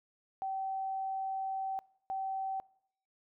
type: tone bursts at uneven times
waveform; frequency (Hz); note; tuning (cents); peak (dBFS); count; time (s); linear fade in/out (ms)
sine; 770; G5; -31; -33; 2; 0.42-1.79 / 2.1-2.6; 0
effects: noise-tail reverb RT60 0.7 s tail -24 dB re dry